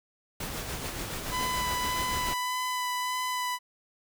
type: noise with tremolo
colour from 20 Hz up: pink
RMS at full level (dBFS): -34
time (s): 0.4-2.34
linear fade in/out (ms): 5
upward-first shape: sine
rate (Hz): 7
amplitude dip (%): 35
type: tone with vibrato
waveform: sawtooth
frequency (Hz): 1000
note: B5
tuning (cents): +21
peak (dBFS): -25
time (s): 1.3-3.59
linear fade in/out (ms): 50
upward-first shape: sine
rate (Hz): 1.7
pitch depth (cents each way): 12
effects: none